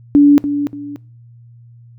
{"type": "tone with echo", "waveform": "sine", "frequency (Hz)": 288.2, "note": "D4", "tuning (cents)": -33, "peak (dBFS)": -4, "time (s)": [0.15, 0.38], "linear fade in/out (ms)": 0, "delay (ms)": 290, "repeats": 2, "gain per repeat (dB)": -10, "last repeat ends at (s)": 0.96, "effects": ["noise-tail reverb RT60 0.4 s tail -23 dB re dry", "added 118 Hz sine -39 dBFS peak until 1.98 s"]}